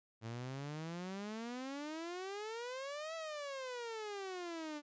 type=exponential two-way sweep; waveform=sawtooth; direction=up then down; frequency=109.8 to 659.3 to 290.4 Hz; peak=-38 dBFS; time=0.21-4.82 s; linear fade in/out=50 ms; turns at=3.15 s; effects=resampled to 16000 Hz

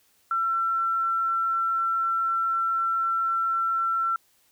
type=tone; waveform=sine; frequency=1348 Hz; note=E6; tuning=38 cents sharp; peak=-22 dBFS; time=0.31-4.16 s; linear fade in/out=2 ms; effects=white hiss -64 dBFS RMS until 4.51 s

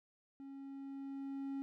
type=tone with level ramp; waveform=triangle; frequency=274.1 Hz; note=C#4; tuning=19 cents flat; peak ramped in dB=-46 to -36 dBFS; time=0.4-1.62 s; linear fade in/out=0 ms; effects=none

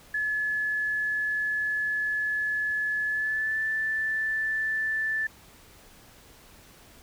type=tone with pitch glide; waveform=sine; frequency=1712 to 1759.1 Hz; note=A6 to A6; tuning=-48 to -1 cents; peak=-25 dBFS; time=0.14-5.27 s; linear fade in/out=5 ms; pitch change=+47 cents; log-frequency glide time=3.06-3.6 s; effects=pink hiss -53 dBFS RMS until 7.02 s

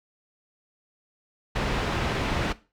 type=low-pass noise; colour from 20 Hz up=pink; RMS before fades=-27 dBFS; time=1.55-2.53 s; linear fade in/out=10 ms; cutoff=3100 Hz; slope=12 dB/octave; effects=noise-tail reverb RT60 0.3 s tail -17 dB re dry

